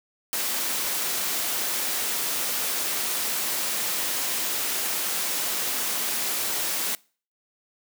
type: noise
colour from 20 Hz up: white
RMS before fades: -27 dBFS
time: 0.33-6.95 s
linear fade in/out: 0 ms
effects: noise-tail reverb RT60 0.4 s tail -24 dB re dry + high-pass 200 Hz 12 dB/octave